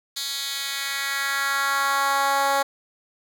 10% pulse tone with high-pass filter sweep, 276.8 Hz, C#4, 2 cents flat, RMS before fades -24 dBFS, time 0.16-2.63 s, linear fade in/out 10 ms, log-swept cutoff 4000 to 650 Hz, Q 1.8, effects none

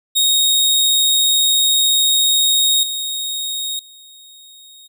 sawtooth tone with level steps, 3743 Hz, A#7, 6 cents sharp, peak -9 / -18 / -37 dBFS, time 0.15-4.88 s, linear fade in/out 20 ms, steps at 2.83 / 3.79 s, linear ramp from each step 2 ms, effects none

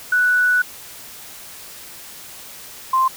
sine tone pair in turn, 1480 / 1046.5 Hz, F#6 / C6, 0 / 0 cents, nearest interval tritone, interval 600 cents, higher first, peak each -13 dBFS, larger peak neither, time 0.12-0.62 / 2.93-3.08 s, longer first, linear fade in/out 5 ms, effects white hiss -38 dBFS RMS until 3.16 s

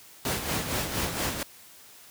pink noise with tremolo, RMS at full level -27 dBFS, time 0.25-1.43 s, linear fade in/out 2 ms, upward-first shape sine, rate 4.3 Hz, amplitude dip 55%, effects white hiss -51 dBFS RMS until 2.1 s + high-pass 60 Hz 12 dB/octave

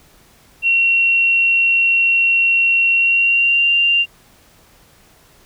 sine tone with pitch glide, 2733 to 2782 Hz, F7 to F7, -38 to -7 cents, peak -11 dBFS, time 0.62-4.06 s, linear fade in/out 50 ms, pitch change +31 cents, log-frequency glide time 2.94-3.73 s, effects pink hiss -50 dBFS RMS until 5.45 s

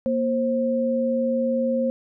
sine tone pair together, 235.8 / 529.4 Hz, A#3 / C5, +20 / +20 cents, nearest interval octave + major second, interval 1400 cents, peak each -23 / -22 dBFS, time 0.06-1.9 s, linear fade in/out 0 ms, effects none

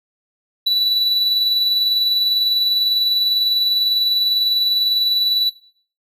triangle tone with tremolo, 3951 Hz, B7, in tune, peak -11 dBFS, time 0.66-5.5 s, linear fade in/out 10 ms, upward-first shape sine, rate 20 Hz, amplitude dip 30%, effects noise-tail reverb RT60 0.5 s tail -17 dB re dry

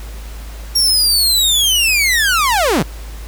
sawtooth linear sweep, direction down, 5600 to 116.54 Hz, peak -8 dBFS, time 0.75-2.83 s, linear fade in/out 10 ms, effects added 53 Hz sine -27 dBFS peak until 3.27 s + pink hiss -38 dBFS RMS until 3.27 s

